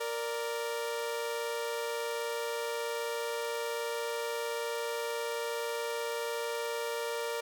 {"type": "tone pair together", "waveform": "sawtooth", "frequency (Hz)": [466.1, 587.3], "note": ["A#4", "D5"], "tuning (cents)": [0, 0], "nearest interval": "major third", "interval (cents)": 400, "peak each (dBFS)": [-30, -35], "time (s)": [0, 7.41], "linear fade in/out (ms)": 10, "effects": []}